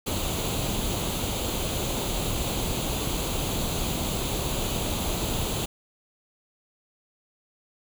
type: noise with comb filter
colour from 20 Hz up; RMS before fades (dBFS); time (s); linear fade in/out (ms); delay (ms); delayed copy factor
pink; -28; 0.06-5.66; 10; 0.28; +0.65
effects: none